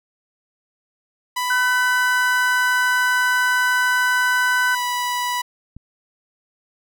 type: tone with pitch glide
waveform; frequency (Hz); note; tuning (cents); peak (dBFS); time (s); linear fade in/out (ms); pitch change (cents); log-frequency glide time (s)
sawtooth; 993 to 982.7; B5 to B5; +9 to -9; -17; 1.36-5.42; 10; -18; 4.72-4.8
type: tone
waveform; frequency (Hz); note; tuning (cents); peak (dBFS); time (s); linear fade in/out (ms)
sine; 1513; F#6; +38; -17; 1.5-4.75; 5
type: click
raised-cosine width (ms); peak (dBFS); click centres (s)
5; -26; 5.766
effects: none